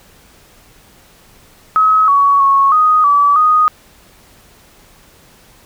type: tone with pitch steps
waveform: sine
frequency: 1278 / 1123 / 1102 / 1246 / 1150 / 1242 Hz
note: D#6 / C#6 / C#6 / D#6 / D6 / D#6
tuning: +46 / +22 / -11 / +2 / -37 / -3 cents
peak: -7 dBFS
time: 1.76-3.68 s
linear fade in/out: 0 ms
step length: 320 ms
effects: pink hiss -46 dBFS RMS until 5.65 s